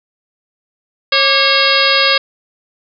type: harmonic tone with a mistuned harmonic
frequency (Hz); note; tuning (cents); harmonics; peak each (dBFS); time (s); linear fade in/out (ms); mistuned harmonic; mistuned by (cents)
545; C#5; -29; 1 / 2 / 3 / 4 / 5 / 6 / 7 / 8 / 9; -18 / -18 / -18 / -18 / -18 / -18 / -18 / -18 / -18; 1.12-2.18; 5; 2; +120
effects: none